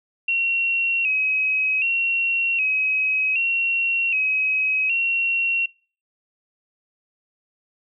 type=tone with vibrato; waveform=sine; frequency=2637 Hz; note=E7; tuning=in tune; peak=-18 dBFS; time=0.28-5.66 s; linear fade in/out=5 ms; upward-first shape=square; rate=0.65 Hz; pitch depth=63 cents each way; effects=noise-tail reverb RT60 0.4 s tail -25 dB re dry